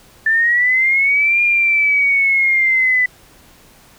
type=linear two-way sweep; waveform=sine; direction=up then down; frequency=1760 to 2417 to 1988 Hz; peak=-11 dBFS; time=0.26-3.06 s; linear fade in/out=5 ms; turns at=1.42 s; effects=pink hiss -47 dBFS RMS until 3.98 s